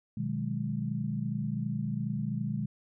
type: chord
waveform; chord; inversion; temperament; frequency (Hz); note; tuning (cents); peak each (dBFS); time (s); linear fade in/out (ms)
sine; G# minor seventh; first; equal with one note detuned; 123.47 / 152.89 / 185 / 207.7; B2 / D#3 / F#3 / G#3; 0 / -30 / 0 / 0; -35 / -35 / -39 / -34; 0.17-2.66; 5
effects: none